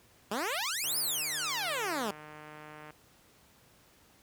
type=exponential two-way sweep; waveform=10% pulse; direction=up then down; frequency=191.7 to 5274 to 191.7 Hz; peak=-23 dBFS; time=0.31-2.11 s; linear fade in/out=5 ms; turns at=0.98 s
type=click train; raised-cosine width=0.5 ms; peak=-33 dBFS; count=315; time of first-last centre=0.84-2.906 s; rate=152 Hz
effects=pink hiss -62 dBFS RMS until 4.22 s + high-pass 60 Hz 12 dB/octave